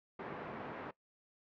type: band-pass noise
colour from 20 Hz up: pink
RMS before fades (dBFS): -45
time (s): 0.19-0.91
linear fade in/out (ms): 5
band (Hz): 210 to 1600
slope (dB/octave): 12
effects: noise-tail reverb RT60 0.1 s tail -19 dB re dry + low-pass 3000 Hz 12 dB/octave